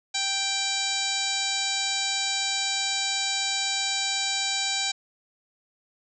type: harmonic tone with a mistuned harmonic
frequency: 784 Hz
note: G5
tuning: in tune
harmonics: 1 / 2 / 3 / 4 / 5 / 6 / 7 / 8 / 9 / 10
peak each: -35 / -37 / -33 / -36 / -29 / -34 / -36 / -40 / -32 / -39 dBFS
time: 0.14-4.92 s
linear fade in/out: 10 ms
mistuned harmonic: 9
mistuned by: -18 cents
effects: none